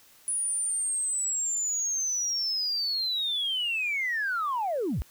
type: linear sweep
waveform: sine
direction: down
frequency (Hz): 9830 to 33.6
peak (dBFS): -25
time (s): 0.28-5.02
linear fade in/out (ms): 0
effects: tanh soft clip ceiling -22 dBFS + white hiss -57 dBFS RMS until 5.1 s